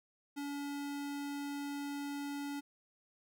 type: tone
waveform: square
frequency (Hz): 285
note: C#4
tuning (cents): +48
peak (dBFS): -39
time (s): 0.36-2.61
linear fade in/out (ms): 20
effects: none